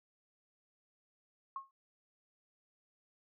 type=tone with exponential decay; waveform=sine; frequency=1083 Hz; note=C#6; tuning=41 cents flat; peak=-35 dBFS; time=1.56-1.71 s; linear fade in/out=2 ms; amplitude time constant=31 ms; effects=none